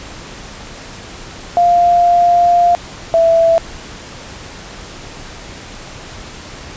sine tone pair in turn, 698.5 / 663 Hz, F5 / E5, 0 / +10 cents, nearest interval minor second, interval 90 cents, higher first, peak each -7 dBFS, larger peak neither, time 1.57-2.75 / 3.14-3.58 s, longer first, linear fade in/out 0 ms, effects pink hiss -32 dBFS RMS until 6.76 s + resampled to 16000 Hz

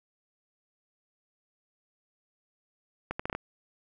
accelerating click train, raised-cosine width 0.5 ms, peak -17 dBFS, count 6, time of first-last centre 3.11-3.35 s, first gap 85 ms, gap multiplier 0.71, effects none

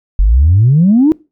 sine exponential sweep, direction up, 43.65 to 329.6 Hz, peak -4 dBFS, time 0.19-1.12 s, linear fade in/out 0 ms, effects noise-tail reverb RT60 0.3 s tail -24 dB re dry + tanh soft clip ceiling -1 dBFS

